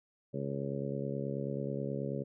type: harmonic tone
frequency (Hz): 69.3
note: C#2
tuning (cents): 0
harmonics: 2 / 3 / 4 / 5 / 6 / 7 / 8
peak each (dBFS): -38 / -40 / -43 / -46 / -41 / -44 / -42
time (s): 0.33-2.24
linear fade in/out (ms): 20
effects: none